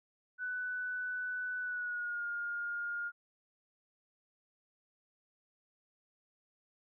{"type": "tone with pitch glide", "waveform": "sine", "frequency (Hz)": [1493, 1417.4], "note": ["F#6", "F6"], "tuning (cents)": [15, 25], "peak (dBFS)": -35, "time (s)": [0.38, 3.12], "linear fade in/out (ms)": 50, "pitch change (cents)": -90, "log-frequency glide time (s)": [1.6, 2.25], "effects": []}